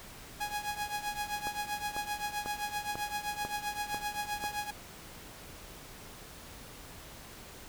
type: tone with tremolo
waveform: sawtooth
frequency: 830.6 Hz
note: G#5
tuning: in tune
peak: -27 dBFS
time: 0.4-4.71 s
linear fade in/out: 10 ms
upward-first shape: triangle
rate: 7.7 Hz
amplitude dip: 85%
type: click train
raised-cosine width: 1 ms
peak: -24 dBFS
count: 7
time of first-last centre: 1.47-4.44 s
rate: 2.02 Hz
effects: pink hiss -49 dBFS RMS until 7.68 s